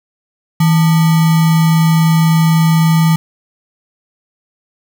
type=tone with sample-and-hold; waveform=sine; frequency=161.9 Hz; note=E3; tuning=31 cents flat; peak=-7 dBFS; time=0.6-3.16 s; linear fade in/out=5 ms; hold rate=1050 Hz; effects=none